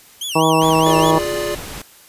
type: tone with vibrato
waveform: sawtooth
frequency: 3019 Hz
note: F#7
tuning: 34 cents sharp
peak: -20 dBFS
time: 0.21-1.11 s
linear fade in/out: 5 ms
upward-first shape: sine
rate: 4.9 Hz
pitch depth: 230 cents each way
type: harmonic tone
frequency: 160 Hz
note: D#3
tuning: 49 cents sharp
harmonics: 1 / 2 / 3 / 4 / 5 / 6 / 7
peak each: -20 / -18 / -19 / -21 / -21 / -18 / -21 dBFS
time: 0.35-1.19 s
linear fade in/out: 10 ms
type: noise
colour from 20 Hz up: pink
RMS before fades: -31 dBFS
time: 0.61-1.82 s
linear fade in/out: 5 ms
type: chord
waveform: square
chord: D diminished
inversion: first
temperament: equal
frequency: 349.2 / 415.3 / 587.3 Hz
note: F4 / Ab4 / D5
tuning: 0 / 0 / 0 cents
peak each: -26 / -26 / -24 dBFS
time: 0.86-1.55 s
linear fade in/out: 5 ms
effects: white hiss -46 dBFS RMS until 2.08 s + resampled to 32000 Hz